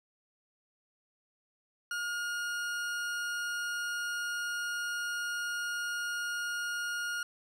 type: tone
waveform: 40% pulse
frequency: 1427 Hz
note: F6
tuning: 37 cents sharp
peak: -32 dBFS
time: 1.91-7.23 s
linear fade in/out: 2 ms
effects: low-pass 11000 Hz 12 dB/octave + 11-bit